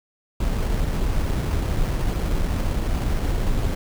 brown noise with sample-and-hold, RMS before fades -22 dBFS, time 0.4-3.75 s, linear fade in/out 5 ms, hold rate 3675 Hz, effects none

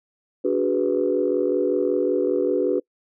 sine chord, G# half-diminished seventh, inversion second, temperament equal with one note detuned, 289.3 / 370 / 415.3 / 493.9 Hz, D4 / F#4 / G#4 / B4, -26 / 0 / 0 / 0 cents, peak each -25 / -22 / -25 / -23 dBFS, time 0.44-2.8 s, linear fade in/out 10 ms, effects noise-tail reverb RT60 0.1 s tail -26 dB re dry + tanh soft clip ceiling -9 dBFS

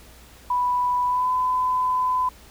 sine tone with pitch glide, 987.8 to 1009.7 Hz, B5 to B5, 0 to +38 cents, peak -19 dBFS, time 0.5-2.29 s, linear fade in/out 5 ms, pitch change +38 cents, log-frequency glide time 1.06-1.3 s, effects added 60 Hz sine -49 dBFS peak until 2.5 s + pink hiss -49 dBFS RMS until 2.5 s

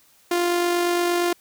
sawtooth tone with amplitude modulation, 349.2 Hz, F4, in tune, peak -14 dBFS, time 0.31-1.33 s, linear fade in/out 5 ms, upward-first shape sine, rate 48.6 Hz, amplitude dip 30%, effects white hiss -57 dBFS RMS until 1.4 s

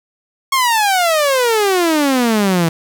sawtooth exponential sweep, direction down, 1100 to 160.7 Hz, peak -8 dBFS, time 0.52-2.69 s, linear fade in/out 5 ms, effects none

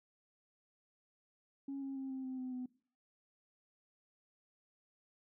sine tone with pitch steps, 275.6 / 271.5 / 267.4 / 263.5 / 259.5 / 255.7 / 251.9 Hz, C#4 / C#4 / C4 / C4 / C4 / C4 / B3, -10 / -36 / +38 / +12 / -14 / -40 / +34 cents, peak -38 dBFS, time 1.68-2.66 s, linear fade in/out 5 ms, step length 140 ms, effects noise-tail reverb RT60 0.5 s tail -22 dB re dry + tanh soft clip ceiling -36 dBFS

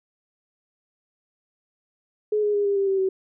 sine tone with pitch steps, 423.3 / 415.8 / 408.4 / 401.2 / 394 / 387 / 380.2 Hz, G#4 / G#4 / G#4 / G4 / G4 / G4 / F#4, +33 / +2 / -29 / +40 / +9 / -22 / +47 cents, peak -19 dBFS, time 2.32-3.09 s, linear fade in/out 5 ms, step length 110 ms, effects none

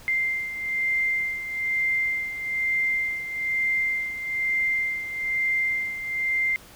sine beating tone pair, 2093 / 2094.1 Hz, C7 / C7, 0 / +1 cents, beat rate 1.1 Hz, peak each -24 / -30 dBFS, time 0.08-6.56 s, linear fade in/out 0 ms, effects pink hiss -48 dBFS RMS until 6.75 s

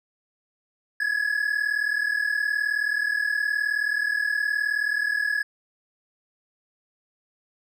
triangle tone pair together, 1670 / 1709 Hz, G#6 / G#6, +9 / +49 cents, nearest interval unison, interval 40 cents, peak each -23 / -24 dBFS, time 1-5.43 s, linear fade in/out 5 ms, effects none

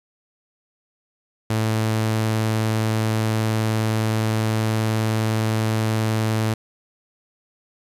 sawtooth tone, 110.1 Hz, A2, 2 cents sharp, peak -15 dBFS, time 1.5-6.54 s, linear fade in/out 5 ms, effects resampled to 32000 Hz + 8-bit

